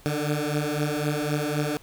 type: beating tone pair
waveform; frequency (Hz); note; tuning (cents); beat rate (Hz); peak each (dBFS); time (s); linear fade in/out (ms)
15% pulse; 146.83 / 150.73; D3 / D3; 0 / +45; 3.9; -21; 0.06-1.77; 0
effects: pink hiss -53 dBFS RMS until 1.82 s